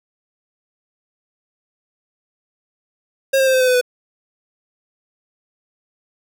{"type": "tone with pitch steps", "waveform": "square", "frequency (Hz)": [539, 531.6, 524.3, 517, 509.9, 502.9, 496], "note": ["C#5", "C5", "C5", "C5", "C5", "B4", "B4"], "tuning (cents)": [-49, 27, 3, -21, -45, 31, 7], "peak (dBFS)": -13, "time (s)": [3.33, 3.813], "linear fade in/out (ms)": 10, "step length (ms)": 69, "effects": []}